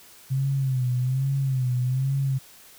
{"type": "tone with vibrato", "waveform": "sine", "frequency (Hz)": 130.81, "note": "C3", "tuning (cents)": 0, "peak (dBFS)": -21, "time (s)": [0.3, 2.39], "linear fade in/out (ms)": 20, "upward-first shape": "sine", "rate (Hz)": 1.2, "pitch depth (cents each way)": 86, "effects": ["white hiss -50 dBFS RMS until 2.78 s"]}